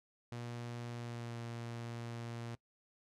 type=tone with pitch glide; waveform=sawtooth; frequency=119.4 to 117.35 Hz; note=A#2 to A#2; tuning=+42 to +12 cents; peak=-38 dBFS; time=0.32-2.55 s; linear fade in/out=0 ms; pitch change=-30 cents; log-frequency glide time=0.93-1.37 s; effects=noise-tail reverb RT60 0.1 s tail -22 dB re dry + low-pass 8000 Hz 12 dB/octave